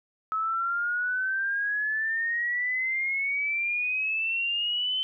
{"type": "exponential sweep", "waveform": "sine", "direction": "up", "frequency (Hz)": [1287, 3076], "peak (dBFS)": -25, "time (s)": [0.32, 5.03], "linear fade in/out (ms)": 0, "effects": []}